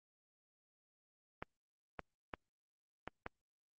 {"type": "clicks", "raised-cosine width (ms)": 0.5, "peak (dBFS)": -26, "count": 5, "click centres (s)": [1.425, 1.993, 2.338, 3.076, 3.264], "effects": ["Opus 32 kbps"]}